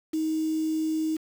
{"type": "tone with quantisation", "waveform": "sine", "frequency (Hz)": 315.4, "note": "D#4", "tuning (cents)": 24, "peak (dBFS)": -24, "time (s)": [0.13, 1.17], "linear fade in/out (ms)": 10, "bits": 7, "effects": []}